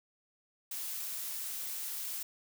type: noise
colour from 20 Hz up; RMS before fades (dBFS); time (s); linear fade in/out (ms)
blue; -39; 0.71-2.23; 5
effects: none